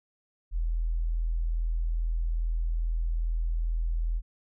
sine tone, 41.2 Hz, E1, in tune, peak -25 dBFS, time 0.51-4.22 s, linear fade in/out 50 ms, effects none

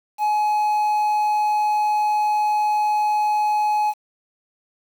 triangle tone with quantisation, 844 Hz, G#5, 28 cents sharp, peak -15 dBFS, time 0.18-3.94 s, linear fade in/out 50 ms, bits 7, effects none

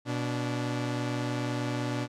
sawtooth tone pair together, 122.1 / 290.4 Hz, B2 / D4, -19 / -19 cents, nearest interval octave + minor third, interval 1500 cents, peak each -27 / -29 dBFS, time 0.05-2.08 s, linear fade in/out 50 ms, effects low-pass 7000 Hz 12 dB/octave

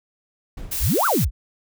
brown noise with exponential decay, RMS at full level -31 dBFS, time 0.57-1.26 s, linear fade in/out 5 ms, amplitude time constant 150 ms
blue noise, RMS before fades -26 dBFS, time 0.71-1.25 s, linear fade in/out 10 ms
sine exponential two-way sweep, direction up then down, 35.47 to 1557 to 35.47 Hz, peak -17 dBFS, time 0.79-1.31 s, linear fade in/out 50 ms, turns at 1.06 s
effects none

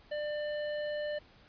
triangle tone with hard clipping, 596 Hz, D5, 25 cents sharp, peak -35 dBFS, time 0.11-1.19 s, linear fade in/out 10 ms, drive 17 dB, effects pink hiss -60 dBFS RMS until 1.48 s + resampled to 11025 Hz

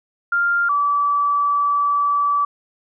sine tone pair in turn, 1396.9 / 1153.3 Hz, F6 / D6, 0 / -32 cents, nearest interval minor third, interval 332 cents, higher first, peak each -15 dBFS, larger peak neither, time 0.32-0.69 / 0.69-2.45 s, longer second, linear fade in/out 5 ms, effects none

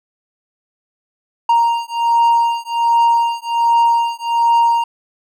triangle beating tone pair, 932.3 / 933.6 Hz, A#5 / A#5, 0 / +2 cents, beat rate 1.3 Hz, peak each -13 dBFS, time 1.49-4.84 s, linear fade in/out 5 ms, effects none

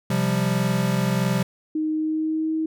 square chord, C suspended fourth, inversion none, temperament equal, 130.81 / 174.61 / 196 Hz, C3 / F3 / G3, 0 / 0 / 0 cents, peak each -25 dBFS, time 0.1-1.43 s, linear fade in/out 5 ms
sine tone with pitch glide, 311.1 to 317.5 Hz, D#4 to D#4, 0 to +35 cents, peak -21 dBFS, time 1.75-2.66 s, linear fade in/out 5 ms, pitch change +35 cents, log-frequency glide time 1.92-2.54 s
effects none

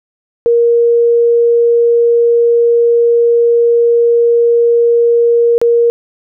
sine tone with dropouts, 470 Hz, A#4, 14 cents sharp, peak -6 dBFS, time 0.46-5.9 s, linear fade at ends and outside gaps 0 ms, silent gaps 5.58-5.615 s, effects none

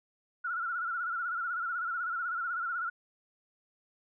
sine tone with vibrato, 1396.9 Hz, F6, in tune, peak -31 dBFS, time 0.44-2.9 s, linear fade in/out 10 ms, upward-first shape sine, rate 16 Hz, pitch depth 89 cents each way, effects none

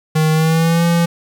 square tone with pitch glide, 156.7 to 169.9 Hz, D#3 to F3, +13 to -47 cents, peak -12 dBFS, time 0.15-1.06 s, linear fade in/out 10 ms, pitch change +140 cents, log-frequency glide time 0.32-0.85 s, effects 8-bit

